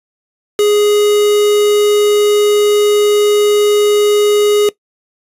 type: tone with quantisation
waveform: triangle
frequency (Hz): 415.3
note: G#4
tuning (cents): 0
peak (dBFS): -6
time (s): 0.59-4.69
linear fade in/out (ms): 2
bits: 3
effects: noise-tail reverb RT60 0.1 s tail -19 dB re dry + resampled to 32000 Hz